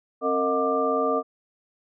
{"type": "tone cluster", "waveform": "sine", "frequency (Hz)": [267.8, 458.3, 626, 722, 1184], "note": ["C4", "A#4", "D#5", "F#5", "D6"], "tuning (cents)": [40, -29, 10, -43, 14], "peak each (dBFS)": [-29, -25, -27, -31, -26], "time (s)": [0.21, 1.23], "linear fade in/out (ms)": 50, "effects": []}